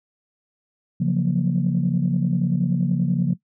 sine chord, Gb major seventh, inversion second, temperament equal, 138.59 / 174.61 / 185 / 233.1 Hz, Db3 / F3 / Gb3 / Bb3, 0 / 0 / 0 / 0 cents, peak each -22 / -20 / -25 / -26 dBFS, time 1-3.34 s, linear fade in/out 10 ms, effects noise-tail reverb RT60 0.1 s tail -17 dB re dry + tanh soft clip ceiling -10 dBFS

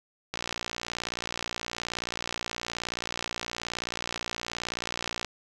click train, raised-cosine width 0.2 ms, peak -14 dBFS, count 290, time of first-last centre 0.34-5.247 s, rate 58.9 Hz, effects none

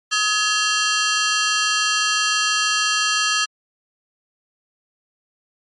15% pulse ring-modulated tone, 1480 Hz, F#6, in tune, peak -7 dBFS, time 0.11-3.46 s, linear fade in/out 20 ms, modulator 213 Hz, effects MP3 48 kbps

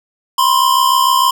square tone pair together, 987.8 / 1054.4 Hz, B5 / C6, 0 / +13 cents, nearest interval minor second, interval 113 cents, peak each -15 / -12 dBFS, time 0.38-1.31 s, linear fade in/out 5 ms, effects none

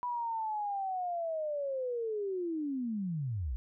sine linear sweep, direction down, 987.8 to 51.91 Hz, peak -32 dBFS, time 0.03-3.56 s, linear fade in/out 0 ms, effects none

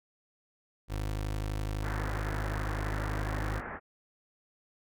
25% pulse tone, 51.91 Hz, G#1, in tune, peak -28 dBFS, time 0.88-3.62 s, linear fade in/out 50 ms
white low-pass noise, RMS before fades -40 dBFS, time 1.81-3.8 s, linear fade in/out 50 ms, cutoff 1900 Hz, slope 48 dB/octave
effects none

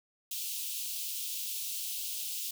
white high-pass noise, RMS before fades -37 dBFS, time 0.31-2.51 s, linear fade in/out 5 ms, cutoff 2700 Hz, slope 48 dB/octave, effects none

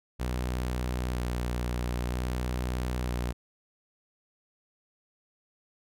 sawtooth tone with vibrato, 61.3 Hz, B1, 12 cents flat, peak -25 dBFS, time 0.19-3.33 s, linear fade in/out 20 ms, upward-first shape square, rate 0.52 Hz, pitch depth 18 cents each way, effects none

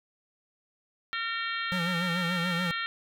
harmonic tone, 457.3 Hz, A#4, 33 cents flat, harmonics 3 / 4 / 5 / 6 / 7 / 8 / 9, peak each -34 / -34 / -39 / -42 / -38 / -43 / -43 dBFS, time 1.13-2.86 s, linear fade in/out 0 ms
square tone with vibrato, 175.1 Hz, F3, 5 cents sharp, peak -30 dBFS, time 1.72-2.71 s, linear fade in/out 0 ms, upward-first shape sine, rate 6.9 Hz, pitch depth 86 cents each way
effects none

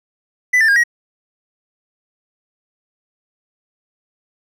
triangle tone with pitch steps, 1993 / 1782 / 1622 / 1898 Hz, B6 / A6 / G#6 / A#6, +15 / +22 / -41 / +31 cents, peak -8 dBFS, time 0.53-0.838 s, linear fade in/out 10 ms, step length 77 ms, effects none

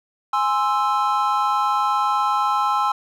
triangle chord, Ab augmented, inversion none, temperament equal, 830.6 / 1046.5 / 1318.5 Hz, Ab5 / C6 / E6, 0 / 0 / 0 cents, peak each -20 dBFS, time 0.33-2.92 s, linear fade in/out 5 ms, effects none

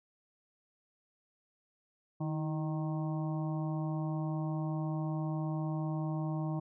harmonic tone with a mistuned harmonic, 154.7 Hz, D#3, 10 cents flat, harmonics 1 / 2 / 4 / 5 / 6 / 7, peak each -33 / -39 / -45 / -47 / -49 / -50 dBFS, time 2.2-6.6 s, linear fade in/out 10 ms, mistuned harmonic 2, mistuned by +55 cents, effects none

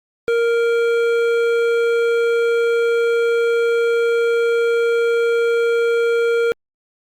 triangle tone with hard clipping, 466.2 Hz, A#4, in tune, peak -16 dBFS, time 0.28-6.52 s, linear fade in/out 0 ms, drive 15 dB, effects Opus 48 kbps

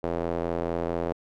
square tone with band-pass filter, 42.24 Hz, E1, 43 cents sharp, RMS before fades -29 dBFS, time 0.03-1.13 s, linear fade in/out 10 ms, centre 520 Hz, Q 1.6, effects none

